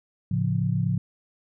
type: chord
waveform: sine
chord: A augmented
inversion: none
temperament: equal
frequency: 110 / 138.59 / 174.61 Hz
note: A2 / C#3 / E#3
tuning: 0 / 0 / 0 cents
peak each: -26 dBFS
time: 0.31-0.98 s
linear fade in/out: 5 ms
effects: none